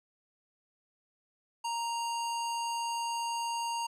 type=tone with low-pass filter; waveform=square; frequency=932.3 Hz; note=A#5; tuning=in tune; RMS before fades=-34 dBFS; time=1.64-3.87 s; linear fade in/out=10 ms; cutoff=8300 Hz; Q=1.5; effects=none